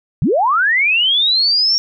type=linear sweep; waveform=sine; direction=up; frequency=105.4 to 5588 Hz; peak=-11 dBFS; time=0.22-1.78 s; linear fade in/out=0 ms; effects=none